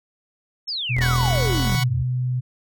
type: exponential sweep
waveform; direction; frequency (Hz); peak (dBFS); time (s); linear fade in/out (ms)
sine; down; 5490 to 68.8; -24; 0.67-2.04; 20
type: tone with pitch glide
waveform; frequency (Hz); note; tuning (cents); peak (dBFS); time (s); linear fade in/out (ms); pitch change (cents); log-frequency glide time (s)
sine; 123.47 to 125.99; B2 to B2; 0 to +35; -20; 0.89-2.41; 20; +35; 1.53-1.85
type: tone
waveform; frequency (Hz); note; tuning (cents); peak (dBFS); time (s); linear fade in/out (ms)
25% pulse; 40.81; E1; -17; -20; 0.96-1.76; 10
type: chord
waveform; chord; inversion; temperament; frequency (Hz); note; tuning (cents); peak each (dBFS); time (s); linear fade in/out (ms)
10% pulse; F# suspended fourth; none; equal; 740 / 987.8 / 1108.7; F#5 / B5 / C#6; 0 / 0 / 0; -20 / -22 / -21; 1.01-1.84; 10
effects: none